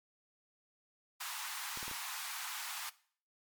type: high-pass noise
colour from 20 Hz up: pink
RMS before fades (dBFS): -42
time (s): 1.2-2.9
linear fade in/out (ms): 10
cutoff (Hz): 840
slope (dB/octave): 48
type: clicks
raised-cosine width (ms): 2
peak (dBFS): -36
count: 4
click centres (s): 1.774 / 1.829 / 1.88 / 1.913
effects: noise-tail reverb RT60 0.5 s tail -19 dB re dry + MP3 96 kbps